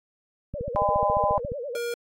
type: tone with vibrato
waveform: sine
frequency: 526 Hz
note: C5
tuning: 9 cents sharp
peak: -30 dBFS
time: 0.54-1.77 s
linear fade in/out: 10 ms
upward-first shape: sine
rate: 10 Hz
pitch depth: 220 cents each way
type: click train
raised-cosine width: 5 ms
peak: -21 dBFS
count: 15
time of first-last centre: 0.54-1.519 s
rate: 14.3 Hz
type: harmonic tone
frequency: 202.7 Hz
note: G#3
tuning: 42 cents flat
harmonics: 3 / 4 / 5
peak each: -25 / -25 / -25 dBFS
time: 0.76-1.38 s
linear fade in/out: 0 ms
type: tone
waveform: square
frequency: 474.3 Hz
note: A#4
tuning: 30 cents sharp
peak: -28 dBFS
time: 1.75-1.94 s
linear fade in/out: 2 ms
effects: AAC 48 kbps